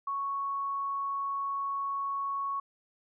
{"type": "tone", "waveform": "sine", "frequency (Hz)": 1108.7, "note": "C#6", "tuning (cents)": 0, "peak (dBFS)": -30, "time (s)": [0.07, 2.6], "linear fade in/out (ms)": 5, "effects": []}